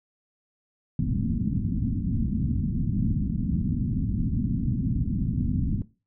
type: low-pass noise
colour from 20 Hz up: white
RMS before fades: -26 dBFS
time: 0.99-5.82 s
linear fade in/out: 2 ms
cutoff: 250 Hz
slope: 48 dB/octave
effects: noise-tail reverb RT60 0.3 s tail -17 dB re dry